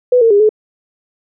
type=tone with pitch steps; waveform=sine; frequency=496.7 / 456.2 / 406.6 / 429 Hz; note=B4 / A#4 / G#4 / A4; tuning=+10 / -37 / -37 / -44 cents; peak=-6 dBFS; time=0.12-0.492 s; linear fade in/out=5 ms; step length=93 ms; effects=none